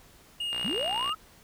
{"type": "tone with vibrato", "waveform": "triangle", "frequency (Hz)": 2842, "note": "F7", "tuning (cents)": 30, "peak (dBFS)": -28, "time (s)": [0.4, 1.13], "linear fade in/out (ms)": 5, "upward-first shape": "sine", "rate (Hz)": 5.3, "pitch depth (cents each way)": 9}
{"type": "click train", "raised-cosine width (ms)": 0.3, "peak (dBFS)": -21, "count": 35, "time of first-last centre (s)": [0.53, 1.094], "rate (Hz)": 60.3}
{"type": "linear sweep", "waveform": "sine", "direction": "up", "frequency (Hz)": [153.7, 1318.5], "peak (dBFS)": -30, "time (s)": [0.64, 1.15], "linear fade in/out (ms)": 10}
{"effects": ["pink hiss -56 dBFS RMS until 1.43 s"]}